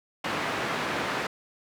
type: band-pass noise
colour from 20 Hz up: white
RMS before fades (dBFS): -30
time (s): 0.24-1.27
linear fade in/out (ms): 5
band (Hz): 130 to 1800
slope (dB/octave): 12
effects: none